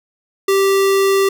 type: tone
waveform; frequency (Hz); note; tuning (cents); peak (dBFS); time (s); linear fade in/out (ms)
square; 390.8; G4; -5; -12; 0.48-1.29; 5
effects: none